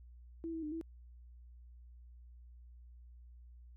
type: tone with pitch steps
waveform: sine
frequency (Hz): 330 / 324.2 / 302.5 / 327.1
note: E4 / E4 / D#4 / E4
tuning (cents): +2 / -29 / -49 / -13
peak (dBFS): -38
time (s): 0.44-0.812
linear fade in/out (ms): 0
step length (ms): 93
effects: added 60 Hz sine -53 dBFS peak until 3.76 s

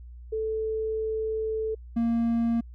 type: tone pair in turn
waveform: sine / triangle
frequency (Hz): 438.8 / 232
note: A4 / A#3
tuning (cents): -5 / -8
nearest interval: major seventh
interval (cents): 1103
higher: first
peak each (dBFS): -26 / -20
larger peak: second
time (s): 0.32-1.75 / 1.96-2.61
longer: first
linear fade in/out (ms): 10
effects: added 60 Hz sine -41 dBFS peak until 2.74 s

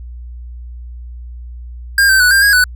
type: tone with pitch steps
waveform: square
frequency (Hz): 1608 / 1550 / 1479 / 1592 / 1644 / 1490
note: G6 / G6 / F#6 / G6 / G#6 / F#6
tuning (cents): +44 / -20 / -1 / +26 / -18 / +12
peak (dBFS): -8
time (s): 1.98-2.64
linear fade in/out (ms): 2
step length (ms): 110
effects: added 60 Hz sine -27 dBFS peak until 2.75 s

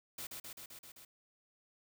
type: noise with echo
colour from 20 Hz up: white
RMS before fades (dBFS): -44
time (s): 0.18-0.27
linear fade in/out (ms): 5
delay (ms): 130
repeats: 6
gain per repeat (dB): -2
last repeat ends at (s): 1.05
effects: none

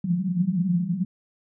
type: band-pass noise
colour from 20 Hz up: pink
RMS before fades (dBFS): -24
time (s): 0.04-1.05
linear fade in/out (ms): 5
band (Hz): 170 to 190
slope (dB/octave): 96
effects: none

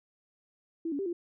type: tone with pitch steps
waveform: sine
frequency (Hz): 329.6 / 282.8 / 392.3 / 345.5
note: E4 / C#4 / G4 / F4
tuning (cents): 0 / +35 / +1 / -19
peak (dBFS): -30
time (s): 0.85-1.13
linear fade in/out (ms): 5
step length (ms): 70
effects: none

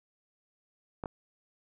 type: clicks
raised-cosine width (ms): 1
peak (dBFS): -22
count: 2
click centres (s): 1.038 / 1.058
effects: none

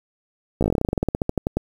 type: slowing click train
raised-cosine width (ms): 2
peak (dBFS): -7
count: 22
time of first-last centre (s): 0.61-1.57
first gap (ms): 15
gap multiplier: 1.1
effects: 7-bit

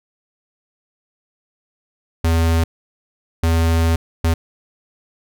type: tone bursts at uneven times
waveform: square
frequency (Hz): 82.41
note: E2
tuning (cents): 0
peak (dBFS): -14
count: 3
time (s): 2.24-2.64 / 3.43-3.96 / 4.24-4.34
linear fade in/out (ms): 5
effects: none

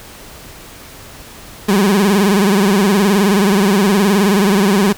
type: tone with vibrato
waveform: 30% pulse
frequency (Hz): 198.6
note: G3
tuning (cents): +23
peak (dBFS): -7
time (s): 1.68-4.93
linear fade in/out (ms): 10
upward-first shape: sine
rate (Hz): 19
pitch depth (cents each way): 120
effects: pink hiss -36 dBFS RMS until 4.97 s

